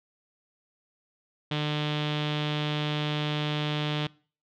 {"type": "tone with low-pass filter", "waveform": "sawtooth", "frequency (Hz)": 150, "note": "D3", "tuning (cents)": 37, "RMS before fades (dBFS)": -29, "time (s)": [1.51, 4.07], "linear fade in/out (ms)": 5, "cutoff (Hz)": 3400, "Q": 4.9, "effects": ["noise-tail reverb RT60 0.4 s tail -22 dB re dry"]}